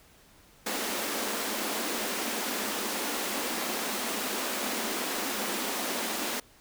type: high-pass noise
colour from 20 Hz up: pink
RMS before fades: -32 dBFS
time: 0.66-6.4 s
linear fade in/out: 5 ms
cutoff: 200 Hz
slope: 96 dB/octave
effects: pink hiss -58 dBFS RMS until 6.6 s